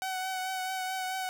sawtooth tone with vibrato, 751 Hz, F#5, 26 cents sharp, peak -28 dBFS, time 0.02-1.29 s, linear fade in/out 0 ms, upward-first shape triangle, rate 4.6 Hz, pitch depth 26 cents each way, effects none

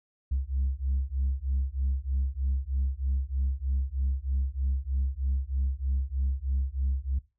sine beating tone pair, 65.41 / 68.61 Hz, C2 / C#2, 0 / -17 cents, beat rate 3.2 Hz, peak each -28 dBFS, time 0.31-7.19 s, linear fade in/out 10 ms, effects noise-tail reverb RT60 0.3 s tail -20 dB re dry + tanh soft clip ceiling -21 dBFS

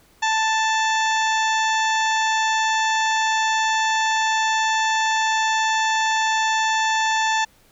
harmonic tone with a mistuned harmonic, 881 Hz, A5, 2 cents sharp, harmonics 1 / 2 / 3 / 4 / 5 / 6 / 7 / 8, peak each -20 / -23 / -29 / -29 / -35 / -37 / -34 / -34 dBFS, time 0.22-7.45 s, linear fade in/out 10 ms, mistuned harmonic 6, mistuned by +61 cents, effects pink hiss -56 dBFS RMS until 7.71 s

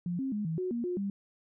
sine tone with pitch steps, 175.2 / 267.3 / 208.8 / 161.4 / 367.4 / 236.3 / 357.6 / 198.7 Hz, F3 / C4 / G#3 / E3 / F#4 / A#3 / F4 / G3, +6 / +37 / +10 / -36 / -12 / +24 / +41 / +24 cents, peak -30 dBFS, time 0.06-1.1 s, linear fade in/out 2 ms, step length 130 ms, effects none

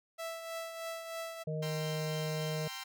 sawtooth tone with tremolo, 659.3 Hz, E5, in tune, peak -33 dBFS, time 0.18-1.44 s, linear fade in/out 20 ms, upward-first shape triangle, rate 3.2 Hz, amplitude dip 55%
harmonic tone, 155.6 Hz, D#3, in tune, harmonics 1 / 3 / 4, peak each -35 / -40 / -41 dBFS, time 1.47-2.68 s, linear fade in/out 5 ms
10% pulse chord, C dominant seventh, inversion second, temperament equal with one note detuned, 784 / 932.3 / 1046.5 / 1348.5 Hz, G5 / Bb5 / C6 / E6, 0 / 0 / 0 / +39 cents, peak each -38 / -41 / -36 / -41 dBFS, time 1.62-2.84 s, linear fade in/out 10 ms
effects none

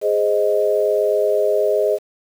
sine chord, Ab major, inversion none, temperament equal, 415.3 / 523.3 / 622.3 Hz, Ab4 / C5 / Eb5, 0 / 0 / 0 cents, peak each -18 / -21 / -18 dBFS, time 0.01-1.99 s, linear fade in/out 50 ms, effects 7-bit

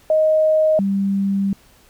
sine tone pair in turn, 625 / 196.86 Hz, D#5 / G3, +8 / +8 cents, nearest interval octave + minor sixth, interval 2000 cents, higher first, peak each -12 / -16 dBFS, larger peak first, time 0.1-0.79 / 0.79-1.53 s, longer second, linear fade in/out 2 ms, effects pink hiss -52 dBFS RMS until 1.89 s

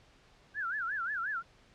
sine tone with vibrato, 1527 Hz, G6, 46 cents flat, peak -32 dBFS, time 0.54-1.43 s, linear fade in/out 50 ms, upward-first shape sine, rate 5.6 Hz, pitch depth 230 cents each way, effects pink hiss -62 dBFS RMS until 1.74 s + low-pass 5000 Hz 12 dB/octave

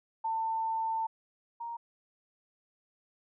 sine tone pair in turn, 895 / 934.3 Hz, A5 / A#5, +29 / +4 cents, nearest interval minor second, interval 75 cents, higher second, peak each -29 / -36 dBFS, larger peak first, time 0.24-1.07 / 1.6-1.77 s, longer first, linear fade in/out 10 ms, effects none

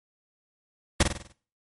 pink noise with echo, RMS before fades -18 dBFS, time 1-1.03 s, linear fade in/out 5 ms, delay 49 ms, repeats 6, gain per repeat -6 dB, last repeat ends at 1.324 s, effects noise-tail reverb RT60 0.4 s tail -18 dB re dry + MP3 48 kbps

